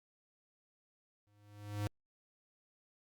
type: tone with exponential growth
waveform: square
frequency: 103.5 Hz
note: G#2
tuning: 5 cents flat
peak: -33 dBFS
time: 1.27-1.87 s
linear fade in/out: 0 ms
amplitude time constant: 130 ms
effects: Opus 48 kbps